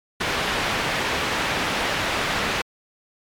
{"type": "low-pass noise", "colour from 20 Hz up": "white", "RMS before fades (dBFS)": -24, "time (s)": [0.2, 2.62], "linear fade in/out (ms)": 10, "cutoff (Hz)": 2500, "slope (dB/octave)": 12, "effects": ["MP3 96 kbps"]}